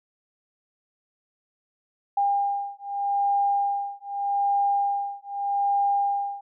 sine beating tone pair, 803 / 803.82 Hz, G5 / G5, +41 / +43 cents, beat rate 0.82 Hz, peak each -25 dBFS, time 2.17-6.41 s, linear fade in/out 5 ms, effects none

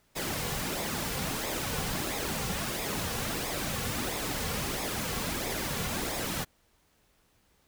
pink noise with flanger, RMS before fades -33 dBFS, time 0.15-6.45 s, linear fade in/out 20 ms, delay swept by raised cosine 0.67 to 3.27 ms, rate 1.5 Hz, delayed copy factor -0.55, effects pink hiss -68 dBFS RMS until 7.67 s

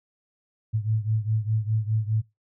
sine beating tone pair, 107.7 / 112.6 Hz, A2 / A2, -37 / +40 cents, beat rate 4.9 Hz, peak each -24 / -27 dBFS, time 0.73-2.22 s, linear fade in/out 20 ms, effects noise-tail reverb RT60 0.2 s tail -21 dB re dry

